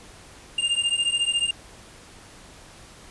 square beating tone pair, 2800 / 2814 Hz, F7 / F7, +4 / +12 cents, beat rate 14 Hz, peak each -25 dBFS, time 0.58-1.51 s, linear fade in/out 5 ms, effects pink hiss -47 dBFS RMS until 3.1 s + resampled to 24000 Hz

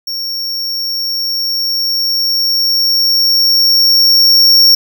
square tone with level ramp, 5510 Hz, F8, 24 cents flat, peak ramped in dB -18 to -4 dBFS, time 0.07-4.75 s, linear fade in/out 5 ms, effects none

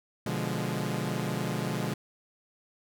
sawtooth chord, B diminished seventh, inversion none, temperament equal, 123.47 / 146.83 / 174.61 / 207.7 Hz, B2 / D3 / F3 / Ab3, 0 / 0 / 0 / 0 cents, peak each -31 dBFS, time 0.26-1.94 s, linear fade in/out 5 ms, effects none

